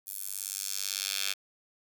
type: tone with high-pass filter sweep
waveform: 10% pulse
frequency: 98 Hz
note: G2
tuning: in tune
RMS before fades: -35 dBFS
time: 0.06-1.34 s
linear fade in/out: 20 ms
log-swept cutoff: 12000 to 3000 Hz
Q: 1.2
effects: 9-bit